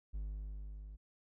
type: tone with level ramp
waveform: triangle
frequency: 51 Hz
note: G#1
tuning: 31 cents flat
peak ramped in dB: -35 to -45 dBFS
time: 0.13-0.97 s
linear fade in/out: 20 ms
effects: none